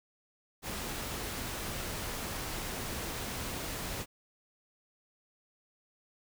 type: noise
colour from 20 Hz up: pink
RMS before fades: -38 dBFS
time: 0.62-4.06 s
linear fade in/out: 50 ms
effects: none